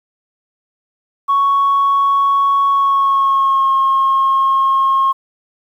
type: tone with pitch glide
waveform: sine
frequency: 1111 to 1078.1 Hz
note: C#6 to C#6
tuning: +4 to -49 cents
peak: -9 dBFS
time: 1.28-5.13 s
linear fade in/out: 20 ms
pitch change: -53 cents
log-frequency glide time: 2.69-3.72 s
effects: tanh soft clip ceiling -7 dBFS + 8-bit